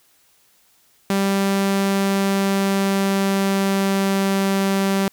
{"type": "tone with pitch glide", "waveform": "sawtooth", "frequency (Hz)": [196.3, 195.06], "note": ["G3", "G3"], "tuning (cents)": [3, -8], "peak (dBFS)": -13, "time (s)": [1.1, 5.08], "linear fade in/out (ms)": 2, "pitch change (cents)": -11, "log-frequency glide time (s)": [1.91, 4.38], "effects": ["white hiss -58 dBFS RMS until 5.12 s"]}